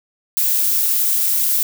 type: noise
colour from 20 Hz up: violet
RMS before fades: -17 dBFS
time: 0.37-1.63 s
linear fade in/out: 0 ms
effects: none